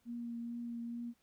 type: tone with vibrato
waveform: sine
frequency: 235.7 Hz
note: A#3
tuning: 19 cents sharp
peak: -39 dBFS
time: 0.05-1.14 s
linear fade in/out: 50 ms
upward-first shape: triangle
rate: 2.3 Hz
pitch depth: 17 cents each way
effects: pink hiss -75 dBFS RMS until 1.22 s